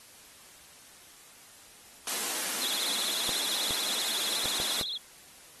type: high-pass noise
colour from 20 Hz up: white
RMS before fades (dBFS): -32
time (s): 2.07-4.82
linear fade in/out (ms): 2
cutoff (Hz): 190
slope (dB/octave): 48
type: tone with vibrato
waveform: sine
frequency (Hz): 3731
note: A#7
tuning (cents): +1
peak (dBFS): -32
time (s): 2.61-4.98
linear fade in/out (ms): 10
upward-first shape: sine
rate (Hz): 16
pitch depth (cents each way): 210
type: clicks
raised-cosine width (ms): 1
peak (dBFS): -22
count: 5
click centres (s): 3.292 / 3.708 / 4.457 / 4.601 / 4.812
effects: white hiss -53 dBFS RMS until 5.6 s + AAC 32 kbps